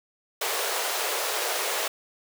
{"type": "high-pass noise", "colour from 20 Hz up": "pink", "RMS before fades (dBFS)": -28, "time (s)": [0.41, 1.88], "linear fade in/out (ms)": 5, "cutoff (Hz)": 400, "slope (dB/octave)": 48, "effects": []}